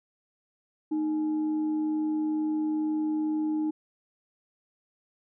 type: tone with frequency modulation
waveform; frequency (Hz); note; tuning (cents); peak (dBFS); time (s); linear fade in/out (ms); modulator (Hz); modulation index
sine; 308.6; D#4; -14; -25; 0.91-3.71; 10; 535; 0.22
effects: none